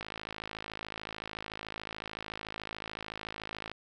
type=click train; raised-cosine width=0.3 ms; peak=-22 dBFS; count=200; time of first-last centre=0.01-3.716 s; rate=53.7 Hz; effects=none